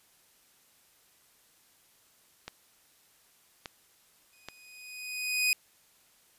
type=clicks; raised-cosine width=0.2 ms; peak=-21 dBFS; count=3; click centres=2.48 / 3.658 / 4.486 s
type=tone with exponential growth; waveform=sawtooth; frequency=2492 Hz; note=D#7; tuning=2 cents sharp; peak=-19 dBFS; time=4.33-5.53 s; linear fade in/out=1 ms; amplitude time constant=260 ms
effects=white hiss -64 dBFS RMS until 6.38 s + resampled to 32000 Hz